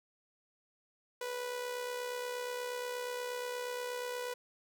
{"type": "tone with amplitude modulation", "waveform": "sawtooth", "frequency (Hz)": 492.5, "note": "B4", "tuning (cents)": -5, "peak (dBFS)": -31, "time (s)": [1.21, 4.34], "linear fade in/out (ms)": 5, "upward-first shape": "sine", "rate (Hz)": 68.4, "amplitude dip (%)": 45, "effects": []}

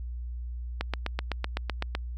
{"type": "click train", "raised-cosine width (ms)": 0.3, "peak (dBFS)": -13, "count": 10, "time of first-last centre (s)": [0.81, 1.951], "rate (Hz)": 7.89, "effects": ["added 60 Hz sine -33 dBFS peak until 2.17 s"]}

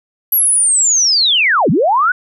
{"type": "linear two-way sweep", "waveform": "sine", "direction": "down then up", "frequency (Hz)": [11840, 131, 1516], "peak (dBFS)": -9, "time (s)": [0.32, 2.12], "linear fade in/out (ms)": 5, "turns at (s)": 1.7, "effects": []}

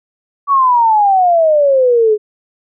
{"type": "exponential sweep", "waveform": "sine", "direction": "down", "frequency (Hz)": [1143, 415.3], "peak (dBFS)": -7, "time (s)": [0.47, 2.18], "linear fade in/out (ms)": 50, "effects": []}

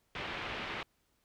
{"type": "low-pass noise", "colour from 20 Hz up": "white", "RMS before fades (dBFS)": -40, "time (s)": [0.15, 0.83], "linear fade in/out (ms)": 2, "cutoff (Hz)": 3000, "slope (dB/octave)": 24, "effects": ["pink hiss -75 dBFS RMS until 1.24 s"]}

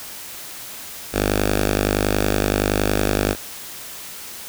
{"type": "tone with notch filter", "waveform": "5% pulse", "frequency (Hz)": 50.7, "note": "G#1", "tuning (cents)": -41, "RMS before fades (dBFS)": -20, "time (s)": [1.12, 3.36], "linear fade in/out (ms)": 50, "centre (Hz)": 150, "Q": 1.7, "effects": ["white hiss -35 dBFS RMS until 4.48 s"]}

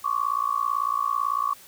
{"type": "tone with amplitude modulation", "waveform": "sine", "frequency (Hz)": 1128, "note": "C#6", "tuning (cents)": 30, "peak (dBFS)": -18, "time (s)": [0.04, 1.54], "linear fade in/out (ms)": 10, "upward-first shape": "sine", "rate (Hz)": 58, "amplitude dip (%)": 100, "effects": ["white hiss -49 dBFS RMS until 1.67 s"]}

